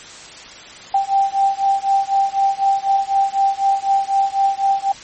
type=beating tone pair; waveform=sine; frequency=784 / 788 Hz; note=G5 / G5; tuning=0 / +9 cents; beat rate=4 Hz; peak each=-17 dBFS; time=0.94-4.92 s; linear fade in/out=5 ms; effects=white hiss -37 dBFS RMS until 5.03 s + MP3 32 kbps